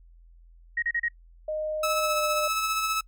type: tone bursts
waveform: sine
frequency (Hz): 1883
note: A#6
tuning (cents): +17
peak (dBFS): -24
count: 4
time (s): 0.77-1.084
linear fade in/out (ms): 5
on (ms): 53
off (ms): 34
type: tone with pitch glide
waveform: sine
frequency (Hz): 617 to 605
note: D#5 to D#5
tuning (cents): -15 to -49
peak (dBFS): -27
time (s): 1.48-2.48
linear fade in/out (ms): 5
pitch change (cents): -34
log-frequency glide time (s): 2.01-2.16
type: tone with tremolo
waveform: sawtooth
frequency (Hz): 1300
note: E6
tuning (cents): -24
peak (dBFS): -20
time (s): 1.83-3.01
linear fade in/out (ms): 5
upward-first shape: sine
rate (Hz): 15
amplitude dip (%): 35
effects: noise-tail reverb RT60 0.1 s tail -24 dB re dry + added 42 Hz sine -50 dBFS peak until 3.07 s